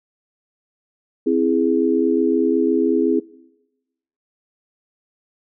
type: chord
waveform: sine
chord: C augmented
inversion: none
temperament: equal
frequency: 261.6 / 329.6 / 415.3 Hz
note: C4 / E4 / G#4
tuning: 0 / 0 / 0 cents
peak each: -19 dBFS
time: 1.26-3.2 s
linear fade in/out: 10 ms
effects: noise-tail reverb RT60 1.0 s tail -22 dB re dry